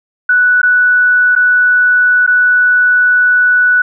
sine tone with dropouts, 1480 Hz, F#6, in tune, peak -6 dBFS, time 0.29-3.82 s, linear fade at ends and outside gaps 5 ms, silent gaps 0.617-0.63 / 1.353-1.361 / 2.265-2.275 s, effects none

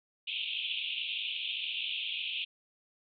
pink band-pass noise, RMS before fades -36 dBFS, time 0.27-2.45 s, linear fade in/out 10 ms, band 2500 to 3600 Hz, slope 96 dB/octave, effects none

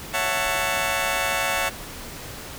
15% pulse chord, F# minor seventh, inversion second, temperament just, 555 / 666 / 740 / 888 Hz, C#5 / E5 / F#5 / A5, +2 / +18 / 0 / +16 cents, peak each -22 dBFS, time 0.13-1.7 s, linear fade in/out 20 ms, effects pink hiss -37 dBFS RMS until 2.58 s

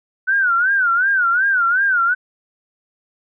sine tone with vibrato, 1484 Hz, F#6, 5 cents sharp, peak -13 dBFS, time 0.27-2.15 s, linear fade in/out 20 ms, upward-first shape sine, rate 2.7 Hz, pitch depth 150 cents each way, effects none

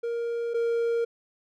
triangle tone pair in turn, 468.4 / 465.9 Hz, A#4 / A#4, +8 / -1 cents, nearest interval unison, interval 9 cents, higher first, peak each -25 / -21 dBFS, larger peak second, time 0.03-0.54 / 0.54-1.05 s, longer neither, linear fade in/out 10 ms, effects none

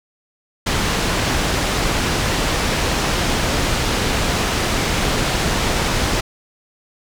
pink low-pass noise, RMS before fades -19 dBFS, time 0.66-6.21 s, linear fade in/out 10 ms, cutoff 6800 Hz, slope 12 dB/octave, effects none

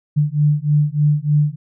sine beating tone pair, 146.83 / 150.13 Hz, D3 / D3, 0 / +38 cents, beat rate 3.3 Hz, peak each -16 dBFS, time 0.16-1.56 s, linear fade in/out 20 ms, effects none

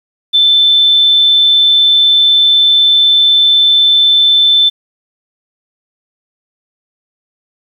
sine tone, 3532 Hz, A7, 6 cents sharp, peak -5 dBFS, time 0.33-4.7 s, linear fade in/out 20 ms, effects 7-bit

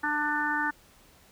harmonic tone, 297.4 Hz, D4, 22 cents sharp, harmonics 1 / 3 / 4 / 5 / 6, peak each -35 / -31 / -36 / -30 / -31 dBFS, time 0.03-0.71 s, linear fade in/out 10 ms
clicks, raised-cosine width 0.5 ms, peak -36 dBFS, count 12, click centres 0.053 / 0.086 / 0.143 / 0.18 / 0.221 / 0.256 / 0.291 / 0.326 / 0.36 / 0.396 / 0.433 / 0.467 s
effects pink hiss -58 dBFS RMS until 1.31 s

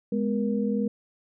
sine tone cluster, 208.5 / 249.9 / 473.4 Hz, G#3 / B3 / A#4, +7 / +21 / +27 cents, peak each -25 / -30 / -30 dBFS, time 0.12-0.88 s, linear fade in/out 5 ms, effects none

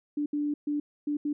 sine tone bursts at uneven times, 293.7 Hz, D4, in tune, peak -26 dBFS, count 5, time 0.17-0.26 / 0.33-0.54 / 0.67-0.8 / 1.07-1.17 / 1.25-1.33 s, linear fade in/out 5 ms, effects none

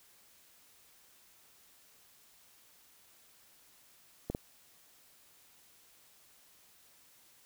clicks, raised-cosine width 2 ms, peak -21 dBFS, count 2, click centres 4.3 / 4.349 s, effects white hiss -63 dBFS RMS until 7.45 s

